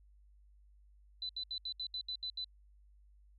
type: tone bursts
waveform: sine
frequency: 4005 Hz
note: B7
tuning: 23 cents sharp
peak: -37 dBFS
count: 9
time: 1.22-2.444 s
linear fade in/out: 2 ms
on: 72 ms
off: 72 ms
effects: added 50 Hz sine -60 dBFS peak until 3.38 s